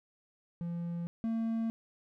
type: tone pair in turn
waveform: triangle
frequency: 171.1 / 226.4 Hz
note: F3 / A3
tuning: -35 / +50 cents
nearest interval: perfect fourth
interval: 485 cents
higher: second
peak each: -32 / -28 dBFS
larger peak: second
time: 0.61-1.07 / 1.24-1.7 s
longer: neither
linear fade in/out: 0 ms
effects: none